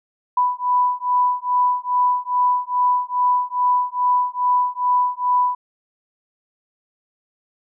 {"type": "beating tone pair", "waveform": "sine", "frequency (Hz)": [990, 992.4], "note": ["B5", "B5"], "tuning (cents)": [4, 8], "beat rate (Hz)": 2.4, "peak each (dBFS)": [-19, -19], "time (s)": [0.37, 5.55], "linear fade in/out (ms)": 5, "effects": []}